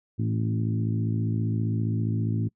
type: harmonic tone with a mistuned harmonic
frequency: 55 Hz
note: A1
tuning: in tune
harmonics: 2 / 3 / 4 / 5 / 6 / 7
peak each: -25 / -32 / -32 / -35 / -38 / -46 dBFS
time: 0.18-2.49 s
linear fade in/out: 20 ms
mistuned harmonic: 4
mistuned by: +33 cents
effects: noise-tail reverb RT60 0.1 s tail -26 dB re dry